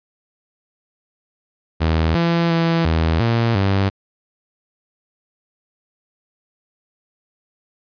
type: tone with pitch steps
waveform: sawtooth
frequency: 80.4 / 168.8 / 166.3 / 81 / 116 / 97.8 Hz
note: E2 / E3 / E3 / E2 / A#2 / G2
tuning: -43 / +41 / +16 / -30 / -8 / -4 cents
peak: -11 dBFS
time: 1.8-3.9 s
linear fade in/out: 20 ms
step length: 350 ms
effects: resampled to 11025 Hz